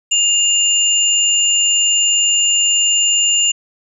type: tone pair together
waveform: sine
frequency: 2818 / 7101 Hz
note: F7 / A8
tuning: +15 / +15 cents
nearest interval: octave + major third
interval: 1600 cents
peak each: -14 dBFS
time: 0.11-3.52 s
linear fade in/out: 10 ms
effects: none